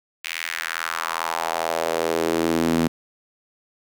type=tone with high-pass filter sweep; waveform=sawtooth; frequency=82.41 Hz; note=E2; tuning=in tune; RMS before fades=-24 dBFS; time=0.24-2.88 s; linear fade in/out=10 ms; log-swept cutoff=2400 to 220 Hz; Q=2.5; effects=none